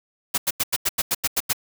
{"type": "noise bursts", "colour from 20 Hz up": "white", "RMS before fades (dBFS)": -21, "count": 10, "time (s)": [0.34, 1.532], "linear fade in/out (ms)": 10, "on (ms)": 40, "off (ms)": 88, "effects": []}